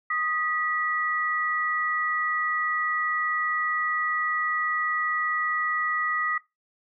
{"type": "tone pair together", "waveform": "sine", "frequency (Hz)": [1244.5, 1945], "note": ["D#6", "B6"], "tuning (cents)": [0, -27], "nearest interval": "minor sixth", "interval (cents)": 773, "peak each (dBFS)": -27, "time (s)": [0.1, 6.38], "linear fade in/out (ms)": 5, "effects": ["noise-tail reverb RT60 0.2 s tail -19 dB re dry"]}